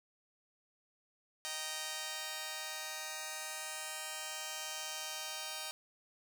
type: chord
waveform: 5% pulse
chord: Eb major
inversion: none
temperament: just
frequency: 622.3 / 777.8 / 933.4 Hz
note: Eb5 / G5 / Bb5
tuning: 0 / -14 / +2 cents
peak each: -33 dBFS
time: 1.45-5.71 s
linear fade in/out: 0 ms
effects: none